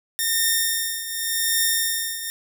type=tone with tremolo; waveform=5% pulse; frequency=1824 Hz; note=A#6; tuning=38 cents flat; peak=-7 dBFS; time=0.19-2.3 s; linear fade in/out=0 ms; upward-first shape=triangle; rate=0.87 Hz; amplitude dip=75%; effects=none